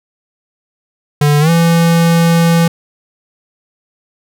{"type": "tone with pitch glide", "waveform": "square", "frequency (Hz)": [146.83, 167.69], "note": ["D3", "E3"], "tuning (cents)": [0, 30], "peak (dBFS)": -8, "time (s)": [1.21, 2.68], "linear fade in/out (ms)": 5, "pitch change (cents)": 230, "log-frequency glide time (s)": [1.4, 1.5], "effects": []}